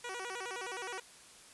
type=tone with vibrato; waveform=10% pulse; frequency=427.1 Hz; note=G#4; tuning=48 cents sharp; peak=-31 dBFS; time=0.04-1 s; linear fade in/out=5 ms; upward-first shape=square; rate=9.6 Hz; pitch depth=210 cents each way; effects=white hiss -56 dBFS RMS until 1.53 s + resampled to 24000 Hz